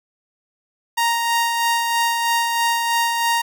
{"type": "tone with tremolo", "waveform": "sawtooth", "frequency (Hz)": 932.3, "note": "A#5", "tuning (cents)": 0, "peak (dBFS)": -12, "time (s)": [0.97, 3.42], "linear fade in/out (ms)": 10, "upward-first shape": "sine", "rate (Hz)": 3.1, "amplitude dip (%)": 35, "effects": []}